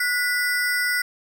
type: ring-modulated tone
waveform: square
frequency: 1721 Hz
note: A6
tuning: 39 cents flat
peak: -18 dBFS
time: 0-1.02 s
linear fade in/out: 5 ms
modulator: 263 Hz
effects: none